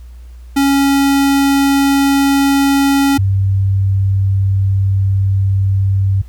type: tone pair in turn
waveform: square / sine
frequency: 277.2 / 97.27 Hz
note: C#4 / G2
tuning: 0 / -13 cents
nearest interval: octave + tritone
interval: 1813 cents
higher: first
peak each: -10 dBFS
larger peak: neither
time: 0.56-3.18 / 3.18-6.22 s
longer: second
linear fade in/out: 10 ms
effects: added 60 Hz sine -31 dBFS peak until 6.28 s + pink hiss -53 dBFS RMS until 6.28 s